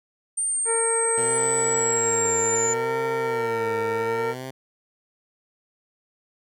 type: linear sweep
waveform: sine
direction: down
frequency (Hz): 8860 to 7040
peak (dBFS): -22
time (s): 0.37-2.74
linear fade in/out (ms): 10
type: harmonic tone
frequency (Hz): 457.4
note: A#4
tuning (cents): -33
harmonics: 1 / 2 / 3 / 4 / 5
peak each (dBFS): -24 / -30 / -34 / -36 / -38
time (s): 0.65-4.35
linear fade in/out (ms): 50
type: tone with vibrato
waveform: 10% pulse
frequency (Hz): 119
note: A#2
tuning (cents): +36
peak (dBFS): -24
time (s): 1.17-4.51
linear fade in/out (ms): 10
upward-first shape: sine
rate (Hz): 0.66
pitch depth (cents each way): 190
effects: none